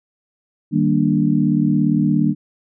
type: chord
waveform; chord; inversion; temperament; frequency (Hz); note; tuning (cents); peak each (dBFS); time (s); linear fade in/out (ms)
sine; Eb major seventh; none; equal; 155.56 / 196 / 233.1 / 293.7; Eb3 / G3 / Bb3 / D4; 0 / 0 / 0 / 0; -19; 0.71-2.35; 50
effects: none